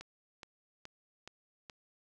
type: click train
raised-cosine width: 0.2 ms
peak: -29 dBFS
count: 5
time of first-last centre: 0.01-1.698 s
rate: 2.37 Hz
effects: none